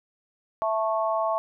sine chord, A major, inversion second, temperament just, 660 / 880 / 1100 Hz, E5 / A5 / C#6, +2 / 0 / -14 cents, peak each -25 / -29 / -28 dBFS, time 0.62-1.38 s, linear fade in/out 0 ms, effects none

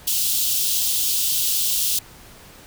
white high-pass noise, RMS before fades -21 dBFS, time 0.07-1.99 s, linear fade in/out 5 ms, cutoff 2900 Hz, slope 48 dB/octave, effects pink hiss -45 dBFS RMS until 2.66 s

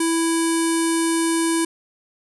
square tone with low-pass filter, 330 Hz, E4, 2 cents sharp, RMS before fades -20 dBFS, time 0-1.65 s, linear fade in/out 5 ms, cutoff 9500 Hz, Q 6.4, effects none

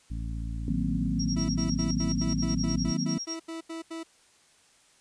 harmonic tone, 56.1 Hz, A1, 34 cents sharp, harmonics 1 / 2 / 3 / 4 / 5, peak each -32 / -38 / -42 / -44 / -46 dBFS, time 0.1-2.92 s, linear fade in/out 10 ms
sine chord, C half-diminished seventh, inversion first, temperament equal, 155.56 / 185 / 233.1 / 261.6 Hz, Eb3 / Gb3 / Bb3 / C4, 0 / 0 / 0 / 0 cents, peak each -32 dBFS, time 0.68-3.18 s, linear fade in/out 2 ms
sine tone with tremolo, 5600 Hz, F8, 4 cents sharp, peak -31 dBFS, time 1.19-3.38 s, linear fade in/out 10 ms, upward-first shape sine, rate 10 Hz, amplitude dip 100%
40% pulse tone bursts, 327.5 Hz, E4, 11 cents flat, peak -34 dBFS, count 13, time 1.36-4.034 s, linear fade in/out 10 ms, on 130 ms, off 82 ms
effects white hiss -61 dBFS RMS until 5 s + resampled to 22050 Hz

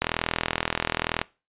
click train, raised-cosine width 0.3 ms, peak -6 dBFS, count 50, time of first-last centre 0.02-1.215 s, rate 41 Hz, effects noise-tail reverb RT60 0.3 s tail -22 dB re dry + resampled to 8000 Hz

